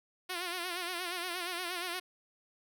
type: tone with vibrato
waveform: 5% pulse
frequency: 355 Hz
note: F4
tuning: 28 cents sharp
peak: -24 dBFS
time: 0.29-2 s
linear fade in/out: 10 ms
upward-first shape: sine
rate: 8.5 Hz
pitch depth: 78 cents each way
effects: none